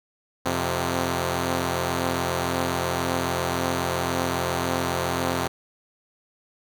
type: tone pair together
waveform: 5% pulse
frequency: 87.29 / 130 Hz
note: F2 / C3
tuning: 0 / -11 cents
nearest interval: perfect fifth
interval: 689 cents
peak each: -15 dBFS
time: 0.45-5.48 s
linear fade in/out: 10 ms
effects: none